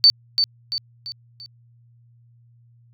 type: tone with echo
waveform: sine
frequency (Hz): 4545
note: C#8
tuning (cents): +42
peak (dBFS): -8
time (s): 0.04-0.1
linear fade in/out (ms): 0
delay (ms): 340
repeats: 4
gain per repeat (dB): -7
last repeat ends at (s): 1.46
effects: added 118 Hz sine -51 dBFS peak until 2.93 s